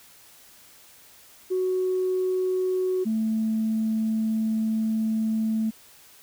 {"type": "tone pair in turn", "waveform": "sine", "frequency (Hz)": [370.7, 220.4], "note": ["F#4", "A3"], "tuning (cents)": [3, 3], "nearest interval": "major sixth", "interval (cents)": 900, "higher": "first", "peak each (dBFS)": -21, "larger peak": "neither", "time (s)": [[1.5, 3.05], [3.05, 5.71]], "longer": "second", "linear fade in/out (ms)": 20, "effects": ["tanh soft clip ceiling -17 dBFS", "white hiss -52 dBFS RMS until 6.22 s"]}